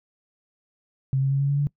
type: tone with pitch steps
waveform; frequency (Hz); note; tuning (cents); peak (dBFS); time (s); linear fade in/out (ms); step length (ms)
sine; 133.9 / 135.85 / 137.82 / 139.83 / 141.86 / 143.93; C3 / C#3 / C#3 / C#3 / C#3 / D3; +40 / -35 / -10 / +15 / +40 / -35; -19; 1.13-1.67; 0; 90
effects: noise-tail reverb RT60 0.1 s tail -23 dB re dry